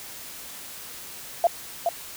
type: tone with echo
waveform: sine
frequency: 685 Hz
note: F5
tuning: 34 cents flat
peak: -14 dBFS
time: 1.44-1.47 s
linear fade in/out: 2 ms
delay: 420 ms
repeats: 1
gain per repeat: -5 dB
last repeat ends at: 1.89 s
effects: white hiss -40 dBFS RMS until 2.16 s